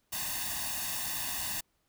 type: noise with comb filter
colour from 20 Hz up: white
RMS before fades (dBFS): -35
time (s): 0.12-1.61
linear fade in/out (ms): 10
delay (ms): 1.1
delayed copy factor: +1
effects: pink hiss -75 dBFS RMS until 1.88 s